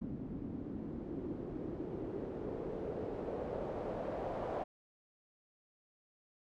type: noise with low-pass filter sweep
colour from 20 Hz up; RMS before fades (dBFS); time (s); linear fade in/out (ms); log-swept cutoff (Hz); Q
white; -41; 0.01-4.64; 10; 240 to 670; 2.4
effects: none